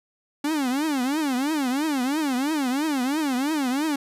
45% pulse tone with vibrato, 280.2 Hz, C#4, 19 cents sharp, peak -22 dBFS, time 0.44-3.96 s, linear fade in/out 5 ms, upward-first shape triangle, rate 3 Hz, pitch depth 260 cents each way, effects resampled to 32000 Hz

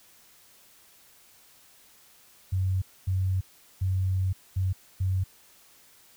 sine tone bursts at uneven times, 93.9 Hz, F#2, 26 cents sharp, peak -23 dBFS, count 5, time 2.52-2.82 / 3.07-3.41 / 3.81-4.33 / 4.56-4.73 / 5-5.24 s, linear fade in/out 10 ms, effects white hiss -57 dBFS RMS until 6.16 s

